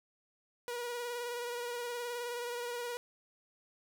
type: tone with vibrato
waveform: sawtooth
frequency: 481.5 Hz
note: B4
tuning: 44 cents flat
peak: -33 dBFS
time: 0.68-2.97 s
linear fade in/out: 0 ms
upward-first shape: sine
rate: 19 Hz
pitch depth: 29 cents each way
effects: none